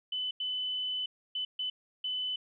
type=tone bursts at uneven times; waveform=sine; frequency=3012 Hz; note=F#7; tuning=30 cents sharp; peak=-31 dBFS; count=5; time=0.12-0.31 / 0.4-1.06 / 1.35-1.45 / 1.59-1.7 / 2.04-2.36 s; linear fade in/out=5 ms; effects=none